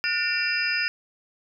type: tone cluster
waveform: sine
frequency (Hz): 1442 / 1802 / 2345 / 2730 / 4980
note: F#6 / A6 / D7 / F7 / D#8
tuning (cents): -45 / +41 / -3 / -40 / +1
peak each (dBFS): -29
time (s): 0.04-0.88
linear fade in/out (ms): 0
effects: none